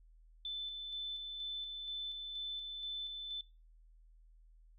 sine tone with tremolo, 3520 Hz, A7, in tune, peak -38 dBFS, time 0.45-3.41 s, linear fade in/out 2 ms, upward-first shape square, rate 2.1 Hz, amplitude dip 30%, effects noise-tail reverb RT60 0.3 s tail -23 dB re dry + added 40 Hz sine -59 dBFS peak until 4.78 s

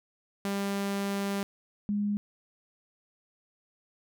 sawtooth / sine tone pair in turn, 198.9 / 205.6 Hz, G3 / G#3, +25 / -17 cents, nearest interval minor second, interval 58 cents, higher second, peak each -25 / -26 dBFS, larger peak first, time 0.45-1.43 / 1.89-2.17 s, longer first, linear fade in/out 0 ms, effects none

